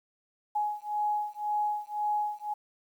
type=beating tone pair; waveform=sine; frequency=837 / 838.9 Hz; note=G#5 / G#5; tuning=+13 / +17 cents; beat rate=1.9 Hz; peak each=-31 dBFS; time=0.55-2.54 s; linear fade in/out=10 ms; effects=10-bit